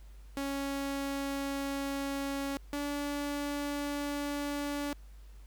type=tone pair in turn; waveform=sawtooth; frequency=277.2 / 287.9 Hz; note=C#4 / D4; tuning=0 / -34 cents; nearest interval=minor second; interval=66 cents; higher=second; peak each=-29 / -29 dBFS; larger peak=neither; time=0.37-2.57 / 2.73-4.93 s; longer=neither; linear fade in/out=0 ms; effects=added 50 Hz sine -48 dBFS peak until 5.46 s + pink hiss -65 dBFS RMS until 5.46 s